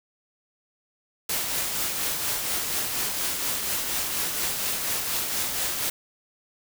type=noise with tremolo; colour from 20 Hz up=white; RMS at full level=-26 dBFS; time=1.29-5.9 s; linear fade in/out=5 ms; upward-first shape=triangle; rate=4.2 Hz; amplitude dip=40%; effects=none